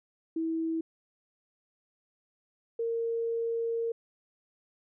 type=tone pair in turn; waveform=sine; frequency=325.2 / 460.8 Hz; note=E4 / A#4; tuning=-23 / -20 cents; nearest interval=tritone; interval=603 cents; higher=second; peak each=-28 dBFS; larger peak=neither; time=0.36-0.81 / 2.79-3.92 s; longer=second; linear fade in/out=5 ms; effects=none